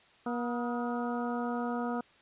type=harmonic tone with a mistuned harmonic; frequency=240 Hz; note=B3; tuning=49 cents flat; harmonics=1 / 2 / 3 / 4 / 5 / 6; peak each=-33 / -38 / -38 / -42 / -41 / -46 dBFS; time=0.26-2.01 s; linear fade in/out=5 ms; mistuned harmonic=5; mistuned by=+74 cents; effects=white hiss -61 dBFS RMS until 2.21 s + resampled to 8000 Hz